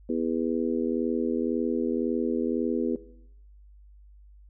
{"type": "harmonic tone", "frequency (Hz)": 81.9, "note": "E2", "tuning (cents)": -11, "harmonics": [3, 4, 5, 6], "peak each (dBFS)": [-28, -30, -32, -34], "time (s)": [0.09, 2.96], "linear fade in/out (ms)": 5, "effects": ["noise-tail reverb RT60 0.8 s tail -18 dB re dry", "added 50 Hz sine -49 dBFS peak until 4.49 s"]}